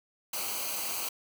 white noise with comb filter, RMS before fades -34 dBFS, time 0.33-1.09 s, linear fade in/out 5 ms, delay 0.56 ms, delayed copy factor -0.7, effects none

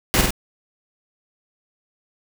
pink noise with echo, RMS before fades -17 dBFS, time 0.14-0.21 s, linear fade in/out 0 ms, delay 48 ms, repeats 2, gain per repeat -3 dB, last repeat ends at 0.306 s, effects none

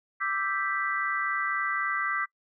sine chord, E minor seventh, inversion third, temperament equal, 1174.7 / 1318.5 / 1568 / 1975.5 Hz, D6 / E6 / G6 / B6, 0 / 0 / 0 / 0 cents, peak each -31 / -34 / -32 / -31 dBFS, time 0.2-2.26 s, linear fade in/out 20 ms, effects noise-tail reverb RT60 0.1 s tail -24 dB re dry

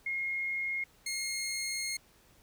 sine / 15% pulse tone pair in turn, 2147 / 2147 Hz, C7 / C7, +44 / +44 cents, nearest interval unison, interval 0 cents, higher neither, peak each -31 / -27 dBFS, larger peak second, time 0.06-0.84 / 1.06-1.97 s, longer second, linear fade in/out 5 ms, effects pink hiss -63 dBFS RMS until 2.42 s

